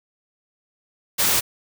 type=noise; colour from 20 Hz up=white; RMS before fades=-19 dBFS; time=1.18-1.41 s; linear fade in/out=20 ms; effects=none